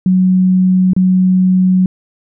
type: tone with dropouts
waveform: sine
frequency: 185.1 Hz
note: F#3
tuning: 1 cent sharp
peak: -7 dBFS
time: 0.06-1.86 s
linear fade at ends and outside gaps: 2 ms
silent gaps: 0.934-0.964 s
effects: none